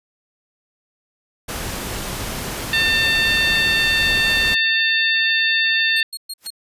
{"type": "noise", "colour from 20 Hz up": "pink", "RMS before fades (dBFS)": -27, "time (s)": [1.48, 4.55], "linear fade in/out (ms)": 10}
{"type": "harmonic tone", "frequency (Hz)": 898, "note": "A5", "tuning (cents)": 35, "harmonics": [2, 3, 4, 5], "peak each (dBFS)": [-18, -21, -21, -26], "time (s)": [2.73, 6.03], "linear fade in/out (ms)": 2}
{"type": "tone bursts", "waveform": "sawtooth", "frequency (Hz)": 4274, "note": "C8", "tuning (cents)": 36, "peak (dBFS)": -24, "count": 4, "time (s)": [5.96, 6.504], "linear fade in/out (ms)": 5, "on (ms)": 46, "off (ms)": 120}
{"type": "noise with exponential growth", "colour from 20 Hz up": "white", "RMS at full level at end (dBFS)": -33, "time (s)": [6.38, 6.47], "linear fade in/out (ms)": 1, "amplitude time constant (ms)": 18}
{"effects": ["resampled to 32000 Hz"]}